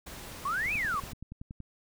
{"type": "noise", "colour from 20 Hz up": "pink", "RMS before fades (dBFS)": -44, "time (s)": [0.06, 1.13], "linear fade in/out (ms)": 10}
{"type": "exponential two-way sweep", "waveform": "sine", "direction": "up then down", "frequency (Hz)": [1061, 2637, 1061], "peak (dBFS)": -28, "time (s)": [0.45, 1], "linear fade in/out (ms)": 5, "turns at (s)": 0.74}
{"type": "click train", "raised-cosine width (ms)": 5, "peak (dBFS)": -29, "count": 11, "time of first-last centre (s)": [0.66, 1.603], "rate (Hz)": 10.6}
{"effects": []}